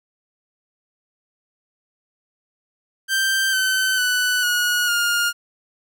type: tone with pitch steps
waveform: sawtooth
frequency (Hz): 1568 / 1528.7 / 1490.3 / 1452.9 / 1416.4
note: G6 / G6 / F#6 / F#6 / F6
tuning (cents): 0 / -44 / +12 / -32 / +24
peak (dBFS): -14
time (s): 3.08-5.33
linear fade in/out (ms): 50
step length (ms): 450
effects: none